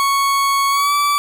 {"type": "tone with pitch glide", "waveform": "40% pulse", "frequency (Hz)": [1108.7, 1155.8], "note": ["C#6", "D6"], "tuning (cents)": [0, -28], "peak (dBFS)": -13, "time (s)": [0, 1.18], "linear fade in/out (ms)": 0, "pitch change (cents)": 72, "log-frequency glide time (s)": [0.7, 0.94], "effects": []}